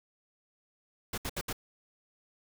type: noise bursts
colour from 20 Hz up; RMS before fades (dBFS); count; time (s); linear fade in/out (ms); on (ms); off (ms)
pink; -35; 4; 1.13-1.529; 5; 48; 69
effects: none